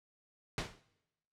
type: noise with exponential decay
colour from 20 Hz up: pink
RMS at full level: -33 dBFS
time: 0.58-0.81 s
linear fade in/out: 1 ms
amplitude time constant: 50 ms
effects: noise-tail reverb RT60 0.9 s tail -20 dB re dry + low-pass 6000 Hz 12 dB/octave